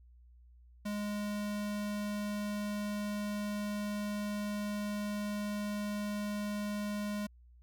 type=tone; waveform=square; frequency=207.1 Hz; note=G#3; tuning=5 cents flat; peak=-35 dBFS; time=0.85-7.27 s; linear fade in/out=10 ms; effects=added 60 Hz sine -56 dBFS peak until 7.62 s